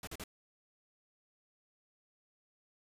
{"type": "noise bursts", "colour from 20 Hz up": "pink", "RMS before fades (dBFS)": -44, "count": 3, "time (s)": [0.03, 0.239], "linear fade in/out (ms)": 2, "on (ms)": 43, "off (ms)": 40, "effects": ["resampled to 32000 Hz"]}